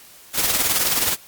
white noise with tremolo, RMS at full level -17 dBFS, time 0.33-1.17 s, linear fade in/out 50 ms, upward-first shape triangle, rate 19 Hz, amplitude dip 60%, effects white hiss -46 dBFS RMS until 1.27 s + Opus 48 kbps

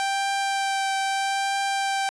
sawtooth tone with vibrato, 784 Hz, G5, in tune, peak -19 dBFS, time 0-2.09 s, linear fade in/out 0 ms, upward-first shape triangle, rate 0.78 Hz, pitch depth 14 cents each way, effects resampled to 22050 Hz

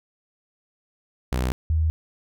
sawtooth / sine tone pair in turn, 63 / 79.38 Hz, B1 / D#2, +35 / +35 cents, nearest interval major third, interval 400 cents, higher second, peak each -18 dBFS, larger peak neither, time 1.32-1.52 / 1.7-1.9 s, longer neither, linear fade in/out 0 ms, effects none

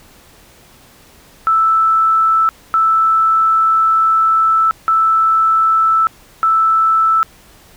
sine tone bursts at uneven times, 1318.5 Hz, E6, in tune, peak -9 dBFS, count 4, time 1.47-2.49 / 2.74-4.71 / 4.88-6.07 / 6.43-7.23 s, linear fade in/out 0 ms, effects pink hiss -45 dBFS RMS until 7.76 s

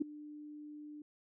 sine tone with ADSR envelope, 298.4 Hz, D4, 28 cents sharp, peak -27 dBFS, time 0-1.02 s, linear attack 18 ms, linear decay 6 ms, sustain -19 dB, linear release 3 ms, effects none

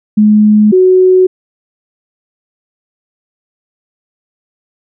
sine tone pair in turn, 211.6 / 370.7 Hz, G#3 / F#4, +33 / +3 cents, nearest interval minor seventh, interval 970 cents, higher second, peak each -3 dBFS, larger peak neither, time 0.17-0.72 / 0.72-1.27 s, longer neither, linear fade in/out 10 ms, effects none

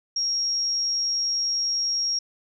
sine tone, 5590 Hz, F8, 1 cent sharp, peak -22 dBFS, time 0.16-2.19 s, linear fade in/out 5 ms, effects none

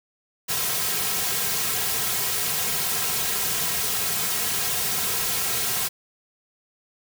white noise with comb filter, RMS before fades -25 dBFS, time 0.48-5.89 s, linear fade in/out 20 ms, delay 3.4 ms, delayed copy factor -0.75, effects none

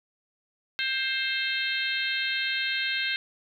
harmonic tone with a mistuned harmonic, 528 Hz, C5, 16 cents sharp, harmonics 3 / 4 / 5 / 6 / 7 / 8, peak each -31 / -32 / -33 / -34 / -34 / -35 dBFS, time 0.79-3.16 s, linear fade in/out 0 ms, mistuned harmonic 8, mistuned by -16 cents, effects 10-bit

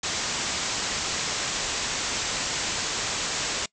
white low-pass noise, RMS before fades -29 dBFS, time 0.03-3.66 s, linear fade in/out 5 ms, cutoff 7800 Hz, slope 96 dB/octave, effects noise-tail reverb RT60 0.1 s tail -23 dB re dry

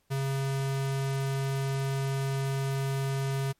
square tone, 136.1 Hz, C#3, 31 cents flat, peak -28 dBFS, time 0.1-3.53 s, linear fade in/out 20 ms, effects pink hiss -72 dBFS RMS until 3.59 s + MP3 64 kbps

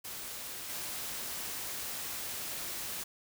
white noise with level steps, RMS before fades -42 / -39 dBFS, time 0.04-3.04 s, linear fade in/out 10 ms, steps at 0.69 s, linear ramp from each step 10 ms, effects none

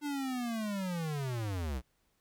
square linear sweep, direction down, 297.2 to 58.27 Hz, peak -34 dBFS, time 0.01-1.82 s, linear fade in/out 50 ms, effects pink hiss -75 dBFS RMS until 2.2 s

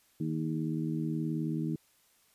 harmonic tone with a mistuned harmonic, 78.8 Hz, D#2, 23 cents sharp, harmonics 2 / 3 / 4 / 5, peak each -33 / -36 / -35 / -47 dBFS, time 0.2-1.76 s, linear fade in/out 5 ms, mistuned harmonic 5, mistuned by +54 cents, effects white hiss -67 dBFS RMS until 2.34 s + resampled to 32000 Hz

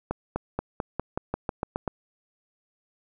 accelerating click train, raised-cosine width 1 ms, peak -13 dBFS, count 11, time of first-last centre 0.11-1.878 s, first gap 250 ms, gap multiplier 0.92, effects none

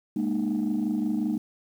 sine chord, Ab suspended second, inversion none, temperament equal with one note detuned, 207.7 / 233.1 / 305.1 Hz, Ab3 / Bb3 / Eb4, 0 / 0 / -34 cents, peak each -27 dBFS, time 0.16-1.38 s, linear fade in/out 5 ms, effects tanh soft clip ceiling -19 dBFS + 9-bit

